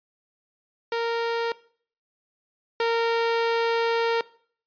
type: tone pair in turn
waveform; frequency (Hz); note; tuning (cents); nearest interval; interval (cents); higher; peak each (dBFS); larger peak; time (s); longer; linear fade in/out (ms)
sawtooth; 463.7 / 461.4; A#4 / A#4; -9 / -18; unison; 9; first; -20 / -17; second; 0.92-1.52 / 2.8-4.21; second; 2
effects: noise-tail reverb RT60 0.5 s tail -20 dB re dry + resampled to 11025 Hz